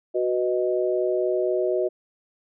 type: chord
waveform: sine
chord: B major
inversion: second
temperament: equal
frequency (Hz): 370 / 493.9 / 622.3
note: F#4 / B4 / D#5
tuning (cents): 0 / 0 / 0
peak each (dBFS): -23 / -28 / -25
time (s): 0.14-1.89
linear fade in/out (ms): 20
effects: none